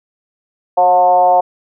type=tone with frequency modulation; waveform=sine; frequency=720 Hz; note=F#5; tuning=47 cents flat; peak=-7 dBFS; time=0.77-1.41 s; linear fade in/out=10 ms; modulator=177 Hz; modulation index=0.89; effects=none